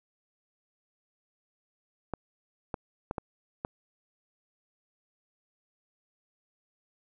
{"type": "clicks", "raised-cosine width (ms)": 1, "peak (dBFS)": -18, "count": 5, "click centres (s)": [2.137, 2.742, 3.111, 3.182, 3.649], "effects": []}